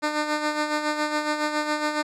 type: tone with tremolo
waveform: 10% pulse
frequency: 301.5 Hz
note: D4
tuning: 46 cents sharp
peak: -13 dBFS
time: 0.02-2.03 s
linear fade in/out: 20 ms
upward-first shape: sine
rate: 7.2 Hz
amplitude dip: 55%
effects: low-pass 7000 Hz 12 dB/octave